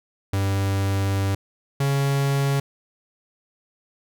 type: tone pair in turn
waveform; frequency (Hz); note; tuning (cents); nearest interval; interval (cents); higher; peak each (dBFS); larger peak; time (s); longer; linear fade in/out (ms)
45% pulse; 98 / 138.94; G2 / C#3; 0 / +4; tritone; 604; second; -20 / -19; second; 0.33-1.35 / 1.8-2.6; first; 5
effects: none